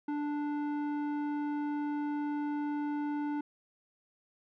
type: tone with low-pass filter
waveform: square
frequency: 293.7 Hz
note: D4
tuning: in tune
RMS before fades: -34 dBFS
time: 0.08-3.41 s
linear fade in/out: 5 ms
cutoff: 1200 Hz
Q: 0.88
effects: none